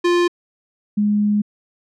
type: tone pair in turn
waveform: square / sine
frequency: 349.7 / 207.9 Hz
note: F4 / G#3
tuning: +2 / +2 cents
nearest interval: major sixth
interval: 900 cents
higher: first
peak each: -14 dBFS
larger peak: neither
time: 0.04-0.28 / 0.97-1.42 s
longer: second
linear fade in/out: 10 ms
effects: low-pass 5000 Hz 12 dB/octave